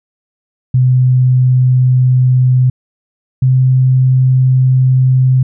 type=tone pair in turn; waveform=sine; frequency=127.4 / 129.4 Hz; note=C3 / C3; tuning=-46 / -19 cents; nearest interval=unison; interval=27 cents; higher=second; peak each=-6 dBFS; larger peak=neither; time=0.74-2.7 / 3.42-5.43 s; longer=second; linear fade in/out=5 ms; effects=none